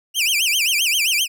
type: tone with vibrato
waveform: sawtooth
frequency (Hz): 2721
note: F7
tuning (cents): -46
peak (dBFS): -13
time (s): 0.14-1.28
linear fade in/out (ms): 50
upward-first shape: sine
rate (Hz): 7.6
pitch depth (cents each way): 280
effects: none